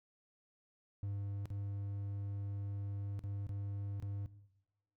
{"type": "tone with dropouts", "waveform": "triangle", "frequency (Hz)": 100.3, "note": "G2", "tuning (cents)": 40, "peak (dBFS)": -35, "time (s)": [1.03, 4.26], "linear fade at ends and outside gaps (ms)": 0, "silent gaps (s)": [[1.456, 1.503], [3.192, 3.238], [3.468, 3.492], [4, 4.025]], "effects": ["noise-tail reverb RT60 0.9 s tail -17 dB re dry"]}